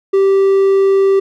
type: tone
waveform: triangle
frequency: 390 Hz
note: G4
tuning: 9 cents flat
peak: -6 dBFS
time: 0.13-1.2 s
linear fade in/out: 10 ms
effects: none